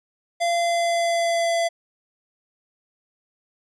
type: tone with pitch glide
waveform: square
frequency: 686 to 675 Hz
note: F5 to E5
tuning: -31 to +41 cents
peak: -20 dBFS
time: 0.4-1.69 s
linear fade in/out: 20 ms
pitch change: -28 cents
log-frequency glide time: 0.59-1.53 s
effects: resampled to 22050 Hz